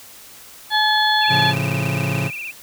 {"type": "harmonic tone", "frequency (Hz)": 857, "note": "A5", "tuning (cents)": -46, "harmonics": [1, 2, 4, 5], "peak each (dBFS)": [-18, -19, -20, -24], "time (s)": [0.7, 1.54], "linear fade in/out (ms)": 50}
{"type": "tone with vibrato", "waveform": "sine", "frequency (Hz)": 2533, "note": "D#7", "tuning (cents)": 30, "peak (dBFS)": -27, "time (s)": [1.21, 2.52], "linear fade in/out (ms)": 20, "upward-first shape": "sine", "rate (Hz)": 17, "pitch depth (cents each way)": 130}
{"type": "chord", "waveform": "40% pulse", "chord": "A augmented", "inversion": "none", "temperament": "just", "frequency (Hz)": [110, 137.5, 171.88], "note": ["A2", "C#3", "E#3"], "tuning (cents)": [0, -14, -27], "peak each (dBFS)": [-25, -21, -25], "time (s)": [1.28, 2.31], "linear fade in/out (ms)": 50}
{"effects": ["white hiss -42 dBFS RMS until 2.62 s"]}